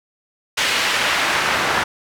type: noise with band-pass filter sweep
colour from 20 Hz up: pink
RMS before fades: -19 dBFS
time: 0.57-1.84 s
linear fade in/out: 10 ms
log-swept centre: 2700 to 1300 Hz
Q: 0.89
effects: none